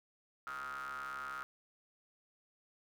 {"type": "ring-modulated tone", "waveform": "45% pulse", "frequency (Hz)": 68.3, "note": "C#2", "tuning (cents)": -25, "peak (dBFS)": -38, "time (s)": [0.47, 1.43], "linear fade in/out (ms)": 0, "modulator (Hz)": 1330, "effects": []}